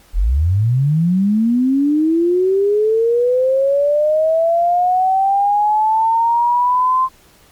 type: linear sweep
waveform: sine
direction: up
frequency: 36.71 to 1046.5 Hz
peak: -11 dBFS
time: 0.13-7.09 s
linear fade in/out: 50 ms
effects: pink hiss -49 dBFS RMS until 7.51 s + MP3 96 kbps